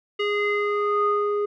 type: tone with low-pass filter sweep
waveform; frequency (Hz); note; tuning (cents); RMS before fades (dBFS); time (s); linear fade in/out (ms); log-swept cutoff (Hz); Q
square; 412.8; G#4; -10; -23; 0.19-1.46; 10; 2700 to 870; 4.4
effects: none